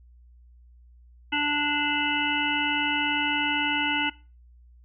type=harmonic tone; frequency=293.7 Hz; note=D4; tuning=in tune; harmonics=1 / 3 / 5 / 7 / 9 / 10; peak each=-30 / -30 / -30 / -30 / -30 / -30 dBFS; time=1.32-4.1 s; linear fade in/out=10 ms; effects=noise-tail reverb RT60 0.3 s tail -19 dB re dry + added 60 Hz sine -50 dBFS peak until 4.84 s